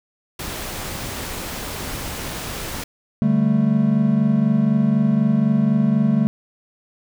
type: noise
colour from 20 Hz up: pink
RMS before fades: -29 dBFS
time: 0.39-2.84 s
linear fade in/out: 5 ms
type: chord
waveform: triangle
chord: D suspended fourth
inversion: none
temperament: equal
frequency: 146.83 / 196 / 220 Hz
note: D3 / G3 / A3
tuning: 0 / 0 / 0 cents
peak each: -19 / -18 / -15 dBFS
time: 3.22-6.27 s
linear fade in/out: 0 ms
effects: none